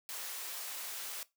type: high-pass noise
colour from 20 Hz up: white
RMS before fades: -42 dBFS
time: 0.09-1.23 s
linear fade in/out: 0 ms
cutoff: 540 Hz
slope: 12 dB/octave
effects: noise-tail reverb RT60 0.2 s tail -19 dB re dry

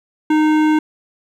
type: tone with hard clipping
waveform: triangle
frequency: 308.2 Hz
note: D#4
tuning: 16 cents flat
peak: -13 dBFS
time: 0.3-0.79 s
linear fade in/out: 5 ms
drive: 18 dB
effects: none

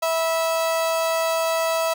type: tone pair together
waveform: 35% pulse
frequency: 654.1 / 980 Hz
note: E5 / B5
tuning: -14 / -14 cents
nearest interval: perfect fifth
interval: 700 cents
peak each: -19 / -26 dBFS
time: 0.02-1.94 s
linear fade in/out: 10 ms
effects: none

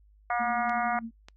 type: harmonic tone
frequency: 239.8 Hz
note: A#3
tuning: 49 cents sharp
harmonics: 3 / 4 / 5 / 6 / 7 / 8 / 9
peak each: -28 / -36 / -33 / -34 / -41 / -40 / -39 dBFS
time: 0.3-0.99 s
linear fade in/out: 2 ms
type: tone with tremolo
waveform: sine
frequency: 227.8 Hz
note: A#3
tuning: 40 cents flat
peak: -32 dBFS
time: 0.39-1.11 s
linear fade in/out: 20 ms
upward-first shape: triangle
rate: 11 Hz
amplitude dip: 70%
type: clicks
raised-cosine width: 0.2 ms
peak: -28 dBFS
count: 2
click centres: 0.695 / 1.285 s
effects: noise-tail reverb RT60 0.1 s tail -26 dB re dry + added 51 Hz sine -56 dBFS peak until 1.36 s

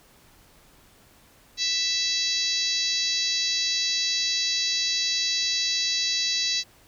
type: harmonic tone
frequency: 659.3 Hz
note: E5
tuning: in tune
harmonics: 3 / 4 / 5 / 6 / 7 / 8 / 9 / 10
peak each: -36 / -34 / -37 / -26 / -29 / -32 / -34 / -35 dBFS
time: 1.57-6.64 s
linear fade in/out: 50 ms
effects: pink hiss -56 dBFS RMS until 6.87 s

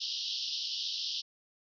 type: band-pass noise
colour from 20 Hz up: white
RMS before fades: -36 dBFS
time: 0-1.22 s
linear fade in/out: 20 ms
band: 2900 to 5500 Hz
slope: 96 dB/octave
effects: none

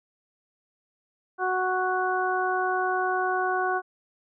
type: harmonic tone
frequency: 370 Hz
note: F#4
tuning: in tune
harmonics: 1 / 2 / 3 / 4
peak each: -29 / -27 / -30 / -29 dBFS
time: 1.38-3.82 s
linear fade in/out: 50 ms
effects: none

